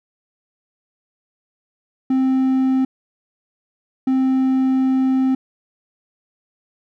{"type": "tone bursts at uneven times", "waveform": "triangle", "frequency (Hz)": 262.3, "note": "C4", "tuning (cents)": 4, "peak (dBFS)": -12, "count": 2, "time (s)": [[2.1, 2.85], [4.07, 5.35]], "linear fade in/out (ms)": 5, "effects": []}